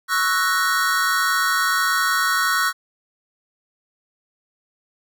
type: chord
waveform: square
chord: F# dominant seventh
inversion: second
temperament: equal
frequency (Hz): 1108.7 / 1318.5 / 1480 / 1864.7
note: C#6 / E6 / F#6 / A#6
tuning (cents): 0 / 0 / 0 / 0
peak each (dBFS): -25 / -24 / -22 / -26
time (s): 0.08-2.73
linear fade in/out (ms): 50
effects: none